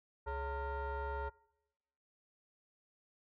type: tone with frequency modulation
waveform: sine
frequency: 420 Hz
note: G#4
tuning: 19 cents sharp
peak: -35 dBFS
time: 0.26-1.3 s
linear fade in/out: 20 ms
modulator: 489 Hz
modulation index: 1.7
effects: noise-tail reverb RT60 0.9 s tail -24 dB re dry + tanh soft clip ceiling -34 dBFS